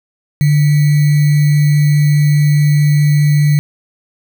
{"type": "tone with sample-and-hold", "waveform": "sine", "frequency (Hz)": 147.6, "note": "D3", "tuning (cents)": 9, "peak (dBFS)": -7, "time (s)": [0.41, 3.59], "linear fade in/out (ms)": 0, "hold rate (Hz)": 2100, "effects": []}